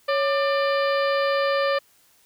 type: harmonic tone with a mistuned harmonic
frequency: 595 Hz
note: D5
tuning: 22 cents sharp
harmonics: 1 / 2 / 3 / 4 / 5 / 6 / 7 / 8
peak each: -21 / -26 / -29 / -34 / -36 / -40 / -39 / -38 dBFS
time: 0.08-1.79 s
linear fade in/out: 10 ms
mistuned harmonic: 1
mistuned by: -120 cents
effects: white hiss -59 dBFS RMS until 2.25 s